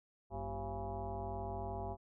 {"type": "tone with frequency modulation", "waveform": "sine", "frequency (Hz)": 389.1, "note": "G4", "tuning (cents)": -13, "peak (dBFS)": -38, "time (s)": [0.3, 1.97], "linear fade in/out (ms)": 50, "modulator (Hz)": 147, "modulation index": 3.4, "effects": []}